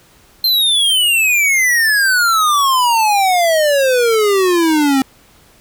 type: exponential sweep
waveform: square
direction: down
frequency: 4186 to 262.5 Hz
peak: -11 dBFS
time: 0.44-5.02 s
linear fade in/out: 2 ms
effects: pink hiss -48 dBFS RMS until 5.6 s

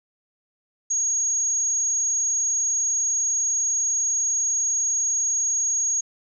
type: tone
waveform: sine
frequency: 6610 Hz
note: G#8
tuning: 9 cents flat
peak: -20 dBFS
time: 0.9-6.01 s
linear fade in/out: 10 ms
effects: none

